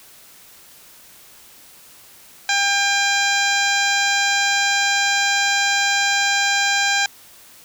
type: harmonic tone with a mistuned harmonic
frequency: 800 Hz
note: G5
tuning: 35 cents sharp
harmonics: 1 / 2 / 3 / 4 / 5 / 6 / 7 / 8 / 9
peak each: -23 / -20 / -23 / -27 / -25 / -30 / -30 / -31 / -28 dBFS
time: 2.49-7.06 s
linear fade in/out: 2 ms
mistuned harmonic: 6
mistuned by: +39 cents
effects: white hiss -46 dBFS RMS until 7.64 s